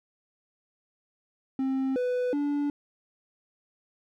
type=tone with pitch steps; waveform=triangle; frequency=265.7 / 497.3 / 288.9 Hz; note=C4 / B4 / D4; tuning=+27 / +12 / -28 cents; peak=-23 dBFS; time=1.59-2.7 s; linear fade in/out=2 ms; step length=370 ms; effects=none